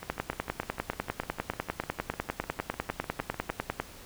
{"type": "two click trains", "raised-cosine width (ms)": 0.5, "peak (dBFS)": [-23, -13], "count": [24, 38], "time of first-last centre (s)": [[0.03, 3.494], [0.1, 3.8]], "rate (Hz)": [6.64, 10], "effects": ["pink hiss -49 dBFS RMS until 4.05 s"]}